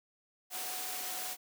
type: tone in noise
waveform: sine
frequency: 740 Hz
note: F#5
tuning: in tune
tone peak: -47 dBFS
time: 0.5-1.37 s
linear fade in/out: 50 ms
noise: white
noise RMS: -39 dBFS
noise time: 0.5-1.37 s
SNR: -11 dB
effects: high-pass 300 Hz 12 dB/octave